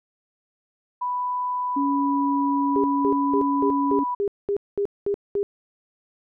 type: tone with vibrato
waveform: sine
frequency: 987.8 Hz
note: B5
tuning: in tune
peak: -23 dBFS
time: 1.01-4.15 s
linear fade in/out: 10 ms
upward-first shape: sine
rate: 0.51 Hz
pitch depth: 9 cents each way
type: tone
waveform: sine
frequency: 280.5 Hz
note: C#4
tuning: 21 cents sharp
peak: -21 dBFS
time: 1.76-4.04 s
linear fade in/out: 10 ms
type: tone bursts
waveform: sine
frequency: 403.7 Hz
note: G#4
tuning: 49 cents flat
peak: -20 dBFS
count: 10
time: 2.76-5.43 s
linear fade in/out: 0 ms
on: 78 ms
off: 210 ms
effects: none